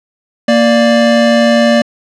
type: tone pair together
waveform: square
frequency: 233.1 / 587.4 Hz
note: A#3 / D5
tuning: 0 / 0 cents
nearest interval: octave + major third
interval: 1600 cents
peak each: -10 dBFS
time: 0.48-1.82 s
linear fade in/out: 5 ms
effects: low-pass 5000 Hz 12 dB/octave